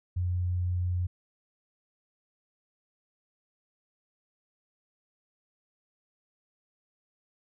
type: tone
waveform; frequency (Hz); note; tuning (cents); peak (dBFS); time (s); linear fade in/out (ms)
sine; 89.4; F2; +41; -26; 0.16-1.07; 10
effects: none